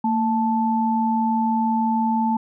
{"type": "tone pair together", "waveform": "sine", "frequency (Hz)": [227.5, 877], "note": ["A#3", "A5"], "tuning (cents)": [-42, -6], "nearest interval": "octave + major seventh", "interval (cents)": 2336, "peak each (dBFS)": [-20, -21], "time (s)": [0.04, 2.37], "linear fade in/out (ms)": 5, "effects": []}